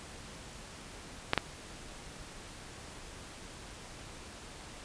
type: clicks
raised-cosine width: 0.3 ms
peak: -9 dBFS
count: 2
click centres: 1.334 / 1.377 s
effects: pink hiss -48 dBFS RMS until 4.84 s + resampled to 22050 Hz